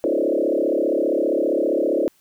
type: tone with frequency modulation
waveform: sine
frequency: 440 Hz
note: A4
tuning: in tune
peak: -17 dBFS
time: 0.04-2.08 s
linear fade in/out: 0 ms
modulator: 35.1 Hz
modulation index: 4.2
effects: white hiss -60 dBFS RMS until 2.2 s